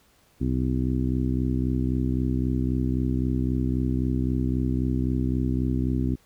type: harmonic tone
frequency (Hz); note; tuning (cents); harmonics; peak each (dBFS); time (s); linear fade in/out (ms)
63.8; C2; -43; 1 / 2 / 3 / 4 / 5 / 6; -27 / -27 / -33 / -27 / -32 / -38; 0.4-6.16; 20
effects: pink hiss -61 dBFS RMS until 6.25 s